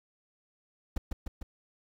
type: noise with echo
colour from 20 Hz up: brown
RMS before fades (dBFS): -27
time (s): 0.96-0.98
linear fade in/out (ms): 5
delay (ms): 150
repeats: 3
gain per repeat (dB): -3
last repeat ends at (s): 1.43
effects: none